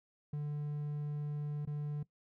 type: tone with dropouts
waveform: triangle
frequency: 147.6 Hz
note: D3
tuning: 9 cents sharp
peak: -33 dBFS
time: 0.33-2.03 s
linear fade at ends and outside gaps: 5 ms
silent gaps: 1.653-1.672 s
effects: noise-tail reverb RT60 0.1 s tail -19 dB re dry